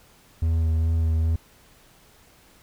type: tone with vibrato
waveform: triangle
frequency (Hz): 81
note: E2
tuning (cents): -30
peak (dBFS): -17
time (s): 0.42-1.36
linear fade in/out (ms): 5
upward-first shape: sine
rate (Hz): 2.4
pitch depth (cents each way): 18
effects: pink hiss -55 dBFS RMS until 2.62 s